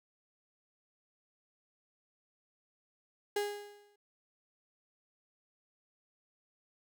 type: tone with exponential decay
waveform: 35% pulse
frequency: 410.9 Hz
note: G#4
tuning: 18 cents flat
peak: -27 dBFS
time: 3.36-3.96 s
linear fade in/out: 5 ms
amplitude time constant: 130 ms
effects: none